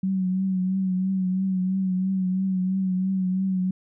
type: tone with vibrato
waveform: sine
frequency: 187.7 Hz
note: F#3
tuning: 25 cents sharp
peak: -21 dBFS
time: 0.03-3.71 s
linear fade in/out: 5 ms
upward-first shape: triangle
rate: 3 Hz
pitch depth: 47 cents each way
effects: none